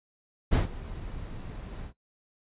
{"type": "noise with ADSR envelope", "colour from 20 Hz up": "brown", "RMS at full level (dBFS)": -20, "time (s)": [0.51, 1.93], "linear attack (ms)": 25, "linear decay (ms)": 140, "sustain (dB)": -19, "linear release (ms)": 84, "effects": ["noise-tail reverb RT60 0.1 s tail -17 dB re dry", "resampled to 8000 Hz"]}